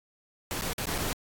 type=noise with dropouts; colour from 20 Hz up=pink; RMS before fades=-32 dBFS; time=0.51-1.13 s; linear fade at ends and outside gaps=0 ms; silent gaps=0.612-0.62 / 0.732-0.782 / 0.856-0.87 / 0.979-0.984 s; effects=AAC 64 kbps